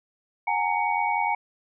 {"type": "tone cluster", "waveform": "sine", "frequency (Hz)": [741, 827, 917, 2242], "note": ["F#5", "G#5", "A#5", "C#7"], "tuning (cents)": [2, -8, -29, 19], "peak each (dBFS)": [-31, -26, -26, -29], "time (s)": [0.47, 1.35], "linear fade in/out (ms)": 5, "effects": []}